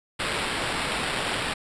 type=noise with sample-and-hold; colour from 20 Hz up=blue; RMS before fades=-28 dBFS; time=0.19-1.54 s; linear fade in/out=10 ms; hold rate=6300 Hz; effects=resampled to 22050 Hz